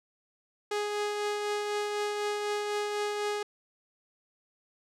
sawtooth tone with tremolo, 415.3 Hz, G#4, in tune, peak -24 dBFS, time 0.71-3.43 s, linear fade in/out 5 ms, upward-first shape triangle, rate 4 Hz, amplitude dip 35%, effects low-pass 8000 Hz 12 dB/octave

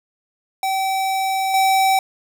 square tone with level steps, 769 Hz, G5, 33 cents flat, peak -19 / -14 dBFS, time 0.63-1.99 s, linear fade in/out 2 ms, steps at 1.54 s, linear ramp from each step 2 ms, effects none

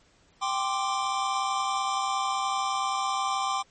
square chord, G suspended fourth, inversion none, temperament just, 784 / 1045.3 / 1176 Hz, G5 / C6 / D6, 0 / -2 / +2 cents, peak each -31 dBFS, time 0.41-3.63 s, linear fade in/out 20 ms, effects pink hiss -62 dBFS RMS until 3.7 s + MP3 32 kbps

